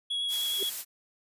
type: tone with vibrato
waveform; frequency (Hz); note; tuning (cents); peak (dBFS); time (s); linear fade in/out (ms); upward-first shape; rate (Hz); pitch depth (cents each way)
triangle; 3337; G#7; +8; -27; 0.1-0.7; 10; triangle; 9.6; 14
type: noise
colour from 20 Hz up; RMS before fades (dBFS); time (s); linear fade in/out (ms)
blue; -34; 0.28-0.85; 50
type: tone with exponential growth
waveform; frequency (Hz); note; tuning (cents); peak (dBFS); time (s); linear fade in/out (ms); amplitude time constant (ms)
sine; 392; G4; 0; -29; 0.56-0.63; 2; 15
effects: resampled to 32000 Hz